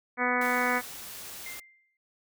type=harmonic tone; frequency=247.6 Hz; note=B3; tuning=5 cents sharp; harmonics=1 / 2 / 3 / 4 / 5 / 6 / 7 / 8 / 9; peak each=-33 / -33 / -33 / -33 / -33 / -33 / -33 / -33 / -33 dBFS; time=0.17-0.82 s; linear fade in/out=50 ms
type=noise; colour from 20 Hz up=white; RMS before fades=-42 dBFS; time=0.41-1.6 s; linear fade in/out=5 ms
type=tone with exponential decay; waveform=sine; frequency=2093 Hz; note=C7; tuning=in tune; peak=-37 dBFS; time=1.46-1.97 s; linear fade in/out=2 ms; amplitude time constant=110 ms
effects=none